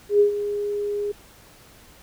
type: tone with ADSR envelope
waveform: sine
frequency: 411.1 Hz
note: G#4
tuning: 18 cents flat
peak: -11 dBFS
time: 0.09-1.12 s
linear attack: 110 ms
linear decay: 110 ms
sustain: -12 dB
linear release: 8 ms
effects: pink hiss -50 dBFS RMS until 2.02 s